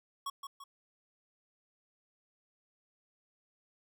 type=tone with echo; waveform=square; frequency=1108.7 Hz; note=C#6; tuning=in tune; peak=-36 dBFS; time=0.26-0.3 s; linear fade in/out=5 ms; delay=170 ms; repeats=2; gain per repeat=-6 dB; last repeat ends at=0.64 s; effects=none